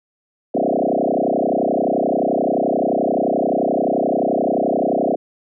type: tone with frequency modulation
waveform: sine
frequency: 469.3 Hz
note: A#4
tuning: 12 cents sharp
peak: -15 dBFS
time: 0.54-5.16 s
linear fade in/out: 10 ms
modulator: 31.5 Hz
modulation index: 7.8
effects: none